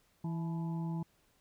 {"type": "harmonic tone with a mistuned harmonic", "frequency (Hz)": 164.81, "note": "E3", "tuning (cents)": 0, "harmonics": [1, 2, 4, 5, 6], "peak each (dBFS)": [-34, -45, -56, -49, -55], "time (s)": [0.24, 1.03], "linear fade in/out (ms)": 5, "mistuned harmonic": 5, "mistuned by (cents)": 72, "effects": ["pink hiss -71 dBFS RMS until 1.4 s"]}